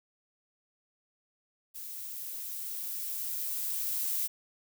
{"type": "noise with level ramp", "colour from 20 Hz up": "violet", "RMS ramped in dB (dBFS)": [-42, -31], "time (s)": [1.74, 4.28], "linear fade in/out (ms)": 20, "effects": []}